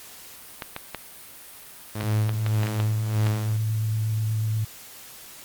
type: clicks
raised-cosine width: 0.3 ms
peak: -14 dBFS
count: 10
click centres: 0.622 / 0.764 / 0.947 / 2.009 / 2.293 / 2.464 / 2.633 / 2.67 / 2.801 / 3.268 s
type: tone with tremolo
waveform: sawtooth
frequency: 106.3 Hz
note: G#2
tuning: 41 cents sharp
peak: -22 dBFS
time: 1.95-3.57 s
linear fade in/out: 5 ms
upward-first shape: sine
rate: 1.7 Hz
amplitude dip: 75%
type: tone with vibrato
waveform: sine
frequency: 109.2 Hz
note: A2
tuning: 13 cents flat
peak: -22 dBFS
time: 2.03-4.65 s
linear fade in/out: 10 ms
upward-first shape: sine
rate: 8.4 Hz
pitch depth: 15 cents each way
effects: white hiss -44 dBFS RMS until 5.44 s + Opus 48 kbps